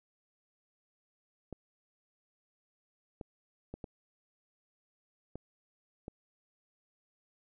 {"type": "clicks", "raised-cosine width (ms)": 2, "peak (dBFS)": -28, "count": 6, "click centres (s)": [1.527, 3.212, 3.74, 3.842, 5.356, 6.081], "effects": []}